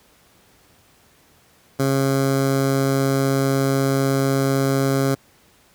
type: tone with notch filter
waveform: 15% pulse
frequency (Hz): 136.1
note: C#3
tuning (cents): -31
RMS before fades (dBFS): -19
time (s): 1.79-5.15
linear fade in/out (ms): 10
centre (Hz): 2700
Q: 1.2
effects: pink hiss -55 dBFS RMS until 5.74 s + high-pass 60 Hz 12 dB/octave